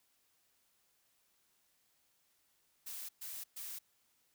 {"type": "noise bursts", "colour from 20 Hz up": "blue", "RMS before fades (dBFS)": -45, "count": 3, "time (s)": [2.86, 3.79], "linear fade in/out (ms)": 10, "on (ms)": 230, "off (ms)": 120, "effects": ["white hiss -75 dBFS RMS until 4.34 s"]}